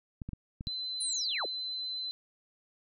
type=clicks; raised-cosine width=5 ms; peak=-26 dBFS; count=5; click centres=0.218 / 0.29 / 0.333 / 0.609 / 0.672 s
type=tone; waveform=sine; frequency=4046 Hz; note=B7; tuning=41 cents sharp; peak=-34 dBFS; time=0.67-2.11 s; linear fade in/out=0 ms
type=linear sweep; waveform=sine; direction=down; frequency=9956 to 235.8 Hz; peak=-32 dBFS; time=1-1.46 s; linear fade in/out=10 ms
effects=none